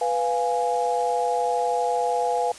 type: chord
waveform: sine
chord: F diminished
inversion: second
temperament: equal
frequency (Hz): 493.9 / 698.5 / 830.6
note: Cb5 / F5 / Ab5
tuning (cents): 0 / 0 / 0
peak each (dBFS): -25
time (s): 0.01-2.52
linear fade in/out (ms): 5
effects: white hiss -42 dBFS RMS until 2.58 s + resampled to 22050 Hz